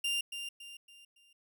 40% pulse tone with echo, 2794 Hz, F7, in tune, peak -29 dBFS, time 0.04-0.21 s, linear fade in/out 5 ms, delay 280 ms, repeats 4, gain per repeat -8 dB, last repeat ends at 1.33 s, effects none

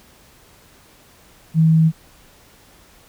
sine tone, 160.6 Hz, E3, 45 cents flat, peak -10 dBFS, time 1.54-1.92 s, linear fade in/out 50 ms, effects pink hiss -50 dBFS RMS until 3.08 s

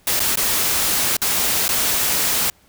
white noise with dropouts, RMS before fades -19 dBFS, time 0.07-2.5 s, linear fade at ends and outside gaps 2 ms, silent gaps 0.195-0.202 / 0.357-0.372 / 1.168-1.217 / 1.681-1.69 s, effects pink hiss -55 dBFS RMS until 2.68 s

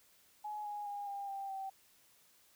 sine tone with pitch steps, 842 / 828 / 814.3 / 800.7 / 787.4 / 774.4 Hz, G#5 / G#5 / G#5 / G5 / G5 / G5, +24 / -5 / -34 / +37 / +8 / -21 cents, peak -39 dBFS, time 0.44-1.7 s, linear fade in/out 10 ms, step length 210 ms, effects white hiss -67 dBFS RMS until 2.55 s

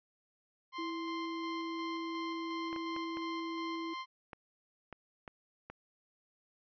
sawtooth tone with tremolo, 1046.5 Hz, C6, in tune, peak -35 dBFS, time 0.72-4.06 s, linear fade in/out 50 ms, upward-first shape square, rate 2.8 Hz, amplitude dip 25%
sine tone, 329.6 Hz, E4, in tune, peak -38 dBFS, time 0.78-3.94 s, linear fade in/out 10 ms
clicks, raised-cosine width 0.5 ms, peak -30 dBFS, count 8, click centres 2.729 / 2.762 / 2.964 / 3.171 / 4.332 / 4.927 / 5.278 / 5.7 s
effects resampled to 11025 Hz

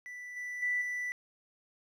triangle tone with level steps, 1975.5 Hz, B6, in tune, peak -40 / -35 / -25 / -31 dBFS, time 0.06-1.12 s, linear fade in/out 0 ms, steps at 0.36 / 0.62 / 0.81 s, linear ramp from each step 10 ms, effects tanh soft clip ceiling -26 dBFS

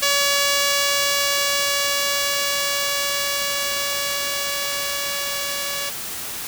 5% pulse tone with level ramp, 566 Hz, C#5, 36 cents sharp, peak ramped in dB -5 to -14 dBFS, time 0.02-5.9 s, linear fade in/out 10 ms, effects white hiss -30 dBFS RMS until 6.47 s

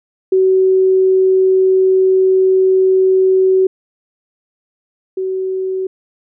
sine tone pair in turn, 377.3 / 377.3 Hz, F#4 / F#4, +34 / +34 cents, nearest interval unison, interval 0 cents, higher neither, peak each -8 / -16 dBFS, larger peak first, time 0.32-3.67 / 5.17-5.87 s, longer first, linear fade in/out 5 ms, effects none

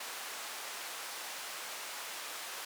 pink band-pass noise, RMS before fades -43 dBFS, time 0-2.65 s, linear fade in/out 5 ms, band 810 to 14000 Hz, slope 12 dB/octave, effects none

